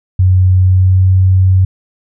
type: tone with pitch glide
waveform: sine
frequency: 92.5 to 93.68 Hz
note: F#2 to F#2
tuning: 0 to +22 cents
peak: -5 dBFS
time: 0.19-1.65 s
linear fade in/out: 5 ms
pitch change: +22 cents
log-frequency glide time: 0.59-1.08 s
effects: none